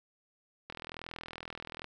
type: click train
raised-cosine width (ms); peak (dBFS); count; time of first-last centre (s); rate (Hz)
0.3; -25; 48; 0.7-1.844; 41.1
effects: none